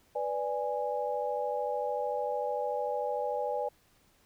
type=chord; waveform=sine; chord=G# diminished; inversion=first; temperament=equal with one note detuned; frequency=493.9 / 587.3 / 827.3 Hz; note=B4 / D5 / G#5; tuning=0 / 0 / -7 cents; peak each=-34 dBFS; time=0.15-3.69 s; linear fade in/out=10 ms; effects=pink hiss -66 dBFS RMS until 4.25 s